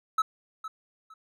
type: tone with echo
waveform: triangle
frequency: 1300 Hz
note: E6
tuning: 24 cents flat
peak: -19 dBFS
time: 0.18-0.22 s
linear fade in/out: 5 ms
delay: 460 ms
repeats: 2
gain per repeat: -13 dB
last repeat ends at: 1.14 s
effects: none